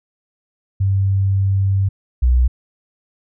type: tone pair in turn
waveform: sine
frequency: 97.4 / 61.95 Hz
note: G2 / B1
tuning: -11 / +6 cents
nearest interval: minor sixth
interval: 783 cents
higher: first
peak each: -13 / -10 dBFS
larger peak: second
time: 0.8-1.89 / 2.22-2.48 s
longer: first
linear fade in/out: 10 ms
effects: none